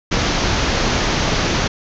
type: low-pass noise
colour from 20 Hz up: pink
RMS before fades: -18 dBFS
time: 0.11-1.68 s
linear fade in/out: 10 ms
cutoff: 6600 Hz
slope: 96 dB/octave
effects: none